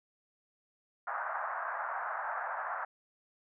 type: band-pass noise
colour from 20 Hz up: white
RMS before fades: -37 dBFS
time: 1.07-2.85 s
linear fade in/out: 5 ms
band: 640 to 1600 Hz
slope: 48 dB/octave
effects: none